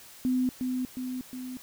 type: tone with echo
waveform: sine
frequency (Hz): 254.1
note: B3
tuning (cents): +49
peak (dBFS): -23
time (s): 0.25-0.49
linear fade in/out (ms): 0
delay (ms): 360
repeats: 3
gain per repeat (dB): -4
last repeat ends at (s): 1.57
effects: white hiss -50 dBFS RMS until 1.62 s